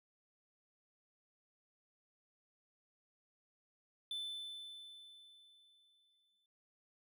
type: tone with exponential decay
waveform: triangle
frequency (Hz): 3520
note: A7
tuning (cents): 0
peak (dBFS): -37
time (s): 4.11-6.46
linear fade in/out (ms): 2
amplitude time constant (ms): 510
effects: none